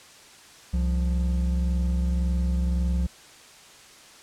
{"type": "tone pair together", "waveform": "triangle", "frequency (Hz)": [66, 176.2], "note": ["C2", "F3"], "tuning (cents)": [16, 16], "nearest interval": "octave + perfect fourth", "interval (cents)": 1700, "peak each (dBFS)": [-20, -27], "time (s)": [0.73, 3.07], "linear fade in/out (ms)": 10, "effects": ["white hiss -49 dBFS RMS until 4.22 s", "low-pass 8000 Hz 12 dB/octave"]}